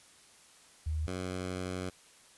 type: tone pair in turn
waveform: sine / 10% pulse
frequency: 77.78 / 91.91 Hz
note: D#2 / F#2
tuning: 0 / -11 cents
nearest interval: minor third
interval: 289 cents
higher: second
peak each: -30 / -27 dBFS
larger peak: second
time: 0.86-1.07 / 1.07-1.9 s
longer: second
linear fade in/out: 10 ms
effects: white hiss -59 dBFS RMS until 2.37 s + resampled to 24000 Hz